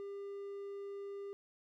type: tone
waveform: triangle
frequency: 399.7 Hz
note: G4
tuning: 34 cents sharp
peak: -40 dBFS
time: 0-1.33 s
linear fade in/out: 0 ms
effects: none